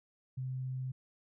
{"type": "tone", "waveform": "sine", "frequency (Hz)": 129.6, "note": "C3", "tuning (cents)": -16, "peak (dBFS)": -35, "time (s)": [0.37, 0.92], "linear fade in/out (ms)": 10, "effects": []}